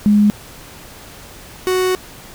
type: tone pair in turn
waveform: sine / 45% pulse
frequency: 207.7 / 370.1 Hz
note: G#3 / F#4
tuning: 0 / 0 cents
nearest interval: minor seventh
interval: 1000 cents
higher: second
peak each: -8 / -14 dBFS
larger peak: first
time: 0.06-0.3 / 1.67-1.95 s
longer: second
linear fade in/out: 0 ms
effects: pink hiss -38 dBFS RMS until 2.34 s